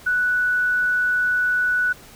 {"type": "tone", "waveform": "sine", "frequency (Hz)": 1480, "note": "F#6", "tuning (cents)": 0, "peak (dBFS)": -17, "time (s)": [0.06, 1.93], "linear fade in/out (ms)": 10, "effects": ["pink hiss -45 dBFS RMS until 2.15 s"]}